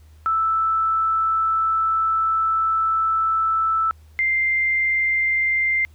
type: tone pair in turn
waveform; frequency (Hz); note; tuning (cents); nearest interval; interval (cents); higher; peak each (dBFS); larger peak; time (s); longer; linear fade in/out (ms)
sine; 1318.5 / 2093; E6 / C7; 0 / 0; minor sixth; 800; second; -17 / -17; neither; 0.26-3.91 / 4.19-5.85; first; 0
effects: added 77 Hz sine -45 dBFS peak until 5.94 s + pink hiss -60 dBFS RMS until 5.94 s